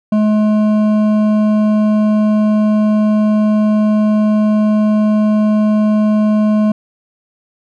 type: tone with hard clipping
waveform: sine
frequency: 212.8 Hz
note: G#3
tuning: 42 cents sharp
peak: -11 dBFS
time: 0.12-6.72 s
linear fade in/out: 5 ms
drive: 9 dB
effects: none